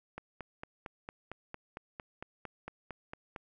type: click train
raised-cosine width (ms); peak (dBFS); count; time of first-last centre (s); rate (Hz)
0.5; -26; 15; 0.18-3.362; 4.4
effects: none